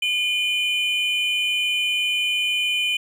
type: tone pair together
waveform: triangle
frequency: 2428 / 3033 Hz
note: D#7 / F#7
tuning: -43 / +42 cents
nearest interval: major third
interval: 385 cents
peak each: -21 dBFS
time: 0.02-2.97 s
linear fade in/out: 5 ms
effects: none